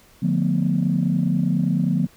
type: chord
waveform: sine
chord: B half-diminished seventh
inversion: first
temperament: just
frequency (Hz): 148.16 / 177.8 / 222.2 / 246.9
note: D3 / F3 / A3 / B3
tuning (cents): +16 / +31 / +17 / 0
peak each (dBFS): -23 / -20 / -25 / -24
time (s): 0.22-2.07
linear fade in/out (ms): 10
effects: tanh soft clip ceiling -9 dBFS + pink hiss -53 dBFS RMS until 2.16 s